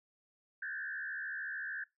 sine tone with frequency modulation, 1638 Hz, G#6, 24 cents flat, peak -37 dBFS, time 0.62-1.84 s, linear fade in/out 5 ms, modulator 73.5 Hz, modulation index 1.7, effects noise-tail reverb RT60 0.2 s tail -22 dB re dry

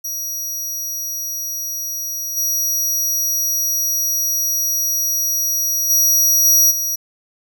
sawtooth tone with level steps, 5760 Hz, F#8, 47 cents flat, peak -20 / -14 / -9 / -7 / -16 dBFS, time 0.04-6.96 s, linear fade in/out 10 ms, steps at 2.36 / 5.89 / 6.44 / 6.7 s, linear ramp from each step 20 ms, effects none

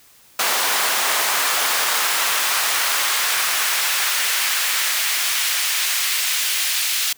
pink noise with high-pass filter sweep, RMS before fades -20 dBFS, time 0.39-7.13 s, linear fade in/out 5 ms, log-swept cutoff 790 to 2700 Hz, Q 0.92, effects white hiss -51 dBFS RMS until 7.17 s

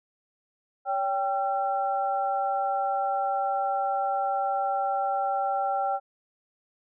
sine tone cluster, 564 / 785 / 1355 Hz, C#5 / G5 / E6, +30 / +2 / +47 cents, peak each -32 / -25 / -34 dBFS, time 0.85-6 s, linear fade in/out 50 ms, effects none

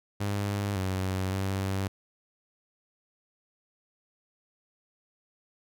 sawtooth tone with pitch steps, 101.2 / 94.3 / 96.6 Hz, G#2 / F#2 / G2, -44 / +33 / -25 cents, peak -24 dBFS, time 0.2-1.88 s, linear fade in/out 10 ms, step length 560 ms, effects none

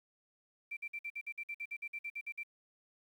sine tone bursts, 2349 Hz, D7, in tune, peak -38 dBFS, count 16, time 0.71-2.434 s, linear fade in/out 10 ms, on 59 ms, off 52 ms, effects 11-bit

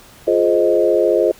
sine chord, F minor seventh, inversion none, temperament equal with one note detuned, 349.2 / 423.3 / 523.3 / 622.3 Hz, F4 / Ab4 / C5 / Eb5, 0 / +33 / 0 / 0 cents, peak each -17 dBFS, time 0.27-1.32 s, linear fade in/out 10 ms, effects pink hiss -44 dBFS RMS until 1.39 s

